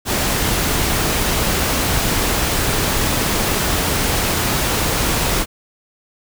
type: noise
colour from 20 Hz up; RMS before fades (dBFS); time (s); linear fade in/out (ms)
pink; -18; 0.05-5.46; 50
effects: none